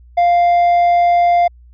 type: tone with hard clipping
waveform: sine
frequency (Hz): 698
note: F5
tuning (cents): -1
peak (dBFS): -10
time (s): 0.17-1.48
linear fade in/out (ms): 10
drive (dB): 3
effects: added 60 Hz sine -40 dBFS peak until 1.73 s + resampled to 11025 Hz